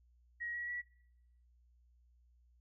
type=tone with pitch steps; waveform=sine; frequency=1897 / 1919 / 1941.3 Hz; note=A#6 / A#6 / B6; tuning=+30 / +50 / -30 cents; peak=-38 dBFS; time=0.4-0.82 s; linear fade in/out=20 ms; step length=140 ms; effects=noise-tail reverb RT60 0.9 s tail -26 dB re dry + added 60 Hz sine -65 dBFS peak until 2.6 s